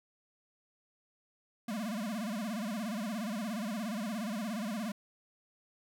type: tone with vibrato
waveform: square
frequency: 216.3 Hz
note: A3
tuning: 29 cents flat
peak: -35 dBFS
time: 1.68-4.92 s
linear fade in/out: 5 ms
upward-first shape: sine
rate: 17 Hz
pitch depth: 180 cents each way
effects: none